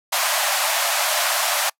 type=band-pass noise; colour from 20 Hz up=pink; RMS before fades=-21 dBFS; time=0.12-1.7 s; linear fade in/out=10 ms; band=580 to 15000 Hz; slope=96 dB/octave; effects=noise-tail reverb RT60 0.1 s tail -26 dB re dry